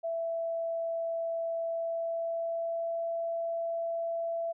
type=tone with pitch glide; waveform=sine; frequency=664 to 669 Hz; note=E5 to E5; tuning=+12 to +25 cents; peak=-30 dBFS; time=0.03-4.53 s; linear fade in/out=20 ms; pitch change=+13 cents; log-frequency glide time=1.61-3.02 s; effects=none